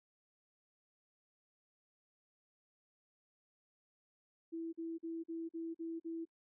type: tone bursts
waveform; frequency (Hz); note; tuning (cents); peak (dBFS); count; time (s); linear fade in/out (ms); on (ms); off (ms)
sine; 329.6; E4; 0; -39; 7; 4.52-6.254; 20; 210; 44
effects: noise-tail reverb RT60 0.1 s tail -26 dB re dry